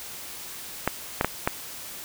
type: clicks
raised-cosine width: 0.5 ms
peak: -6 dBFS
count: 4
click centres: 0.876 / 1.211 / 1.246 / 1.475 s
effects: white hiss -39 dBFS RMS until 2.04 s